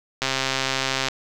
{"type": "click train", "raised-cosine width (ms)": 0.2, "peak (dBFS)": -5, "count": 116, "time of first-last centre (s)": [0.22, 1.085], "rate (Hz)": 133, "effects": []}